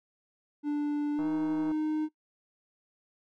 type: tone with pitch glide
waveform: triangle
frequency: 293.7 to 308.3 Hz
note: D4 to D#4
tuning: 0 to -16 cents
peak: -25 dBFS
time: 0.63-2.09 s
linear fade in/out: 50 ms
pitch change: +84 cents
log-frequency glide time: 1.14-1.29 s
type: click train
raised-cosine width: 1 ms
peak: -30 dBFS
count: 85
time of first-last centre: 1.19-1.715 s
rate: 160 Hz
effects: noise-tail reverb RT60 0.1 s tail -21 dB re dry